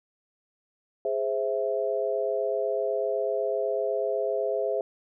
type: chord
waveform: sine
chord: Ab augmented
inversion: none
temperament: equal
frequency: 415.3 / 523.3 / 659.3 Hz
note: Ab4 / C5 / E5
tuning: 0 / 0 / 0 cents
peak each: -29 dBFS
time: 1.05-4.81 s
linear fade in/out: 2 ms
effects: none